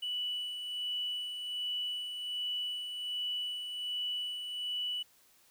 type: tone with tremolo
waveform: triangle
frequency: 2960 Hz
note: F#7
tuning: in tune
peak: -29 dBFS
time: 0.02-5.03 s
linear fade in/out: 10 ms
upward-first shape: sine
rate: 1.3 Hz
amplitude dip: 55%
effects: tanh soft clip ceiling -30 dBFS + white hiss -65 dBFS RMS until 5.5 s